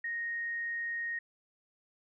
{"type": "tone", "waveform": "sine", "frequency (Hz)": 1864.7, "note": "A#6", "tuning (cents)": 0, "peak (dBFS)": -33, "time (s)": [0.04, 1.19], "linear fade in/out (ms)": 5, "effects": []}